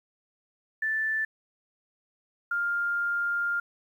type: tone pair in turn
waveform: sine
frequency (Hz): 1760 / 1402.6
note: A6 / F6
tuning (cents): 0 / +7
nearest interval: major third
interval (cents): 393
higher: first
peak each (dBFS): -25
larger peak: neither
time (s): 0.82-1.25 / 2.51-3.6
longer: second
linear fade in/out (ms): 5
effects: 10-bit